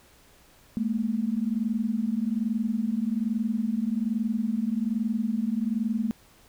sine tone pair together, 211.9 / 233.1 Hz, G#3 / A#3, +35 / 0 cents, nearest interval major second, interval 165 cents, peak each -27 dBFS, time 0.77-6.11 s, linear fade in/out 0 ms, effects pink hiss -57 dBFS RMS until 6.48 s

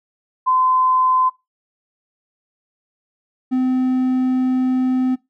sine / triangle tone pair in turn, 1026 / 256.5 Hz, C6 / C4, -34 / -34 cents, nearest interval 2 octaves, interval 2400 cents, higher first, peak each -13 dBFS, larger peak neither, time 0.46-1.3 / 3.51-5.16 s, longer second, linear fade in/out 20 ms, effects noise-tail reverb RT60 0.2 s tail -20 dB re dry

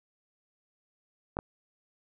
clicks, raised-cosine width 1 ms, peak -19 dBFS, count 2, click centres 1.369 / 1.389 s, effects none

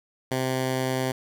10% pulse tone, 130 Hz, C3, 11 cents flat, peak -16 dBFS, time 0.31-1.12 s, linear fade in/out 5 ms, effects none

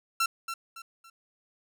sawtooth tone with echo, 1353 Hz, E6, 45 cents sharp, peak -20 dBFS, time 0.2-0.26 s, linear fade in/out 5 ms, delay 280 ms, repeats 3, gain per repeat -9 dB, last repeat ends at 1.1 s, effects none

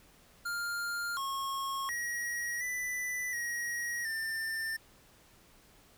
square tone with pitch steps, 1402 / 1089 / 1901 / 1988 / 1895 / 1792 Hz, F6 / C#6 / A#6 / B6 / A#6 / A6, +6 / -31 / +33 / +11 / +28 / +31 cents, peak -34 dBFS, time 0.45-4.77 s, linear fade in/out 10 ms, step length 720 ms, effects pink hiss -61 dBFS RMS until 5.97 s

